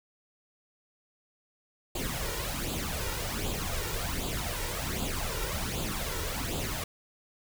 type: noise with flanger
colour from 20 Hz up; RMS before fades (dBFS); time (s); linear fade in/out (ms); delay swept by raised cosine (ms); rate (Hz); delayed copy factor
pink; -33; 1.95-6.84; 5; 0.26 to 2.16; 1.3; +0.65
effects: none